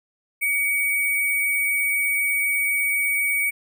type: tone with sample-and-hold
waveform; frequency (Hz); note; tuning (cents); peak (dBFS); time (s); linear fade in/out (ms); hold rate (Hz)
sine; 2258; C#7; +31; -19; 0.41-3.51; 20; 11025
effects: none